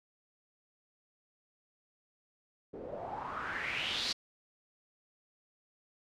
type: noise with low-pass filter sweep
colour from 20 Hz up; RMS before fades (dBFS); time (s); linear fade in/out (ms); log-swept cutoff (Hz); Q
white; -38; 2.73-4.13; 10; 410 to 4700; 4.4
effects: none